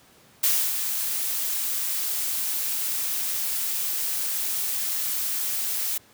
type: noise with ADSR envelope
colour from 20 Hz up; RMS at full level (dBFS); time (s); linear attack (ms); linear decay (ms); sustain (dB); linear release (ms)
blue; -20; 0.43-5.98; 8; 280; -7; 7
effects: pink hiss -55 dBFS RMS until 6.13 s + high-pass 100 Hz 12 dB/octave